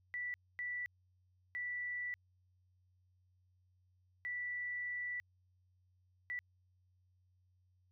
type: tone bursts at uneven times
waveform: sine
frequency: 1964 Hz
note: B6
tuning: 10 cents flat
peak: -38 dBFS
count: 5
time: 0.14-0.34 / 0.59-0.86 / 1.55-2.14 / 4.25-5.2 / 6.3-6.39 s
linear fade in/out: 0 ms
effects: added 91 Hz sine -70 dBFS peak until 7.91 s